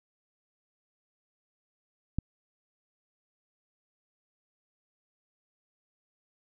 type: click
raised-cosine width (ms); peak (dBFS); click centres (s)
5; -16; 2.186
effects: none